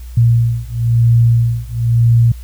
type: beating tone pair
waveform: sine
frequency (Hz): 116.54 / 117.54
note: A#2 / A#2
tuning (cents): 0 / +15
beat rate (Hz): 1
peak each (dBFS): -12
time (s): 0.17-2.32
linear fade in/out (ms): 5
effects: added 60 Hz sine -27 dBFS peak until 2.43 s + white hiss -46 dBFS RMS until 2.43 s